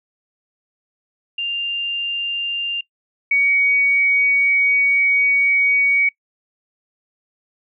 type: tone pair in turn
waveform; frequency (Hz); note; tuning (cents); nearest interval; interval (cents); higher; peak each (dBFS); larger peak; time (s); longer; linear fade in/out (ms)
sine; 2794 / 2249; F7 / C#7; 0 / +24; major third; 376; first; -20 / -13; second; 1.38-2.81 / 3.31-6.09; second; 5
effects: noise-tail reverb RT60 0.1 s tail -22 dB re dry